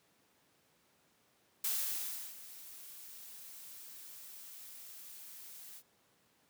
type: noise with ADSR envelope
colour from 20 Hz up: blue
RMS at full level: -34 dBFS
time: 1.64-5.83 s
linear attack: 6 ms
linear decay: 700 ms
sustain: -17 dB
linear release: 61 ms
effects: pink hiss -71 dBFS RMS until 6.49 s + high-pass 150 Hz 12 dB/octave